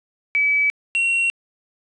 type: tone pair in turn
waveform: sine / triangle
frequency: 2291 / 2736 Hz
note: D7 / F7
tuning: -44 / -36 cents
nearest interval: minor third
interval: 308 cents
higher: second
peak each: -15 dBFS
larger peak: neither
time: 0.35-0.7 / 0.95-1.3 s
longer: neither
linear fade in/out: 0 ms
effects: resampled to 22050 Hz + 9-bit